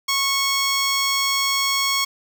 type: tone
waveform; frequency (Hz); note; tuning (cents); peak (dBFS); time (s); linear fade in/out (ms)
10% pulse; 1100; C#6; -14; -10; 0.08-2.05; 10
effects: none